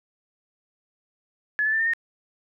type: tone with pitch steps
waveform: sine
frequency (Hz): 1708 / 1741.9 / 1776.4 / 1811.7 / 1847.6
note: G#6 / A6 / A6 / A#6 / A#6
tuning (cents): +48 / -18 / +16 / -50 / -16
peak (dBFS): -20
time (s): 1.59-1.935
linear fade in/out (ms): 0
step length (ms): 69
effects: none